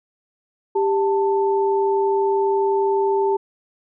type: tone pair together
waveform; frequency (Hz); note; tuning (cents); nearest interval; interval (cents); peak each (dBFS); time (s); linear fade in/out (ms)
sine; 394.7 / 886; G4 / A5; +12 / +12; octave + major second; 1400; -17 / -22; 0.75-3.37; 10
effects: none